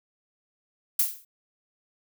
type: noise with exponential decay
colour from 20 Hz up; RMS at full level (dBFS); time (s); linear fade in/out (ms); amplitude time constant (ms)
violet; -19; 0.99-1.25; 5; 56
effects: none